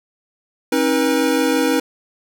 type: tone cluster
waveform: square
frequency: 269.7 / 315.7 / 482.9 Hz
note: C#4 / D#4 / B4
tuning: -47 / +25 / -39 cents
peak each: -20 dBFS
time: 0.72-1.8 s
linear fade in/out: 5 ms
effects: none